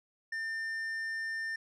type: tone with tanh clipping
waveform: sine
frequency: 1800 Hz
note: A6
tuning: 39 cents sharp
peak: -35 dBFS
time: 0.32-1.56 s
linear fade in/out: 5 ms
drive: 7 dB
effects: none